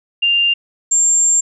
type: tone pair in turn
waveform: sine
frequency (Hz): 2794 / 7373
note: F7 / A#8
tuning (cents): 0 / -20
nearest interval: octave + perfect fourth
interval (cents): 1680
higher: second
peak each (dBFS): -11 / -10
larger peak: second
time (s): 0.22-0.54 / 0.91-1.41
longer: second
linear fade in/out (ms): 10
effects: none